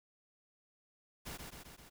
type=noise with echo; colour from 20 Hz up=pink; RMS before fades=-45 dBFS; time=1.25-1.38 s; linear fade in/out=20 ms; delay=130 ms; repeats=4; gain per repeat=-3 dB; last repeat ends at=1.9 s; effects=none